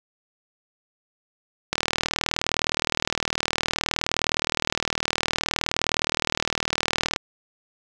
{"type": "click train", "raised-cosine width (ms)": 0.2, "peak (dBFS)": -4, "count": 215, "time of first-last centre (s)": [1.73, 7.161], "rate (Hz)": 39.4, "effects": []}